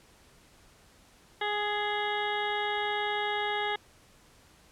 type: harmonic tone with a mistuned harmonic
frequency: 415.3 Hz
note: G#4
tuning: in tune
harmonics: 1 / 2 / 3 / 4 / 5 / 7 / 8 / 9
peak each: -35 / -32 / -40 / -36 / -36 / -42 / -40 / -42 dBFS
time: 1.41-3.76 s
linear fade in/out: 5 ms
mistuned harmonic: 4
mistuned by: +15 cents
effects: pink hiss -59 dBFS RMS until 4.71 s + low-pass 11000 Hz 12 dB/octave